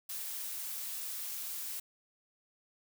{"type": "noise", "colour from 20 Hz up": "blue", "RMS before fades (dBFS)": -40, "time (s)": [0.09, 1.8], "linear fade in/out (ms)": 5, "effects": []}